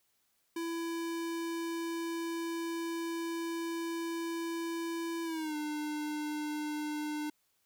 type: tone with pitch glide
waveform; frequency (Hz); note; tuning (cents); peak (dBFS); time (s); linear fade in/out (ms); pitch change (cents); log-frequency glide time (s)
square; 333.7 to 300.7; E4 to D4; +21 to +41; -35; 0.56-7.3; 5; -180; 5.24-5.56
effects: white hiss -75 dBFS RMS until 7.65 s